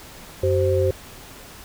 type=tone cluster; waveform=sine; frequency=92.3 / 380.8 / 524 Hz; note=F#2 / F#4 / C5; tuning=-4 / +50 / +2 cents; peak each=-21 dBFS; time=0.43-0.91 s; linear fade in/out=5 ms; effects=pink hiss -42 dBFS RMS until 1.64 s